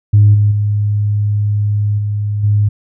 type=tone with level steps; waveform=sine; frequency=103.83 Hz; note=G#2; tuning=in tune; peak=-3 / -7 / -11 / -14 / -8 dBFS; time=0.13-2.69 s; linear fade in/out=10 ms; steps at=0.34 / 0.51 / 1.98 / 2.43 s; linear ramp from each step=10 ms; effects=tanh soft clip ceiling 0 dBFS